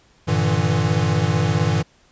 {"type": "chord", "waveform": "square", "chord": "E half-diminished seventh", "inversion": "first", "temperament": "equal with one note detuned", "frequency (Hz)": [98, 116.54, 149.31, 164.81], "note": ["G2", "Bb2", "D3", "E3"], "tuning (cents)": [0, 0, 29, 0], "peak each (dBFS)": -23, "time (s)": [0.27, 1.83], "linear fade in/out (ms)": 20, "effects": ["pink hiss -56 dBFS RMS until 2.11 s", "resampled to 16000 Hz"]}